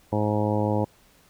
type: harmonic tone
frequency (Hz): 105.4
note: G#2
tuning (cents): +26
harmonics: 1 / 2 / 3 / 4 / 5 / 6 / 7 / 8 / 9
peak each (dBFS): -26 / -28 / -29 / -32 / -28 / -35 / -36 / -32 / -35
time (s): 0.12-0.85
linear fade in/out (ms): 10
effects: pink hiss -58 dBFS RMS until 1.29 s